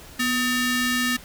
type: ring-modulated tone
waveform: sawtooth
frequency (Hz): 1017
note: C6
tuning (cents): -50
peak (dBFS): -14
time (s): 0.19-1.17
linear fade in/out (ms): 10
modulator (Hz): 772
effects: pink hiss -44 dBFS RMS until 1.24 s